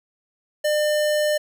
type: tone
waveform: square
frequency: 600 Hz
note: D5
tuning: 37 cents sharp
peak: -19 dBFS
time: 0.64-1.38 s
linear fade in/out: 10 ms
effects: none